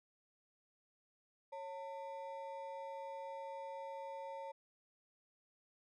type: ring-modulated tone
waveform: triangle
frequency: 725 Hz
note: F#5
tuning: 35 cents flat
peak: -39 dBFS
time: 1.52-4.52 s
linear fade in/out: 10 ms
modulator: 176 Hz
effects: none